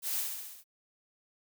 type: noise with echo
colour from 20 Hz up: blue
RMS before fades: -34 dBFS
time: 0.02-0.24 s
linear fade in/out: 50 ms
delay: 67 ms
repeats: 6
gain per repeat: -3 dB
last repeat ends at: 0.642 s
effects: none

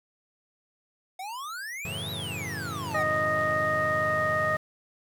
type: exponential two-way sweep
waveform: square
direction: up then down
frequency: 725 to 3970 to 725 Hz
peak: -35 dBFS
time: 1.19-3.03 s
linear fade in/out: 5 ms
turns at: 2.11 s
type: chord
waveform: sawtooth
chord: F# minor seventh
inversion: none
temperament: equal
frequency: 92.5 / 110 / 138.59 / 164.81 Hz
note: F#2 / A2 / C#3 / E3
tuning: 0 / 0 / 0 / 0 cents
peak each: -36 dBFS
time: 1.85-4.57 s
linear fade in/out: 0 ms
type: harmonic tone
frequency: 620 Hz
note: D#5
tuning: 6 cents flat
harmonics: 1 / 2 / 3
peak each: -28 / -28 / -28 dBFS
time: 2.94-4.57 s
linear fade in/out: 10 ms
effects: none

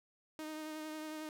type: tone with vibrato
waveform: sawtooth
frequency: 310 Hz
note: D#4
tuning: 6 cents flat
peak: -38 dBFS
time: 0.39-1.29 s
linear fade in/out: 0 ms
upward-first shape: triangle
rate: 11 Hz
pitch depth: 23 cents each way
effects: none

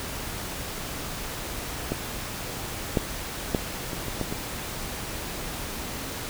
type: clicks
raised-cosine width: 2 ms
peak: -12 / -7 / -8 / -19 / -18 / -14 / -17 dBFS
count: 7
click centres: 1.92 / 2.972 / 3.548 / 3.932 / 4.083 / 4.213 / 4.325 s
effects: pink hiss -34 dBFS RMS until 6.29 s

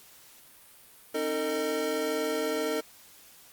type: tone cluster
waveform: square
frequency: 268.6 / 310.5 / 452.5 / 619 Hz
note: C4 / D#4 / A4 / D#5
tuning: +46 / -3 / +48 / -9 cents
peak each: -39 / -35 / -31 / -35 dBFS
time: 1.14-2.81 s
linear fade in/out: 10 ms
effects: white hiss -54 dBFS RMS until 3.52 s + Opus 48 kbps

